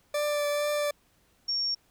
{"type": "tone with vibrato", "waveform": "40% pulse", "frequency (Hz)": 587.3, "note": "D5", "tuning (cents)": 0, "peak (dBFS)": -25, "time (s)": [0.14, 0.91], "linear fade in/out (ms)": 5, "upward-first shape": "triangle", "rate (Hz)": 2.2, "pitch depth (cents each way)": 16}
{"type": "tone", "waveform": "sine", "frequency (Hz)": 5520, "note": "F8", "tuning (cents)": -21, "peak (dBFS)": -26, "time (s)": [1.48, 1.75], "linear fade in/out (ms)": 10}
{"effects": ["pink hiss -66 dBFS RMS until 1.9 s"]}